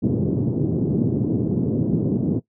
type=band-pass noise; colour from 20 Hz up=pink; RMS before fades=-21 dBFS; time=0.02-2.4 s; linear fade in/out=20 ms; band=120 to 360 Hz; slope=24 dB/octave; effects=noise-tail reverb RT60 0.1 s tail -17 dB re dry